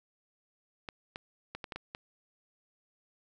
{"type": "clicks", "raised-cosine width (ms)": 0.3, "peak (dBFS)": -23, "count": 7, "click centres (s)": [0.888, 1.159, 1.55, 1.642, 1.722, 1.76, 1.949], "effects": []}